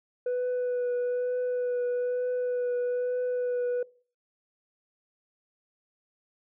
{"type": "tone with vibrato", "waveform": "sine", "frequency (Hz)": 493.9, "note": "B4", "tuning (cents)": 0, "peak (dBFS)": -23, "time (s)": [0.26, 3.83], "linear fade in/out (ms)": 5, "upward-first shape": "triangle", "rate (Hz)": 1.1, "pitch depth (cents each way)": 17, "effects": ["noise-tail reverb RT60 0.4 s tail -22 dB re dry", "tanh soft clip ceiling -25 dBFS"]}